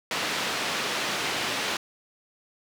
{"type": "band-pass noise", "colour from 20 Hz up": "white", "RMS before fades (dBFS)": -29, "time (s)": [0.11, 1.77], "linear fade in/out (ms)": 2, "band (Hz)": [160, 3600], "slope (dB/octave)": 12, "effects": []}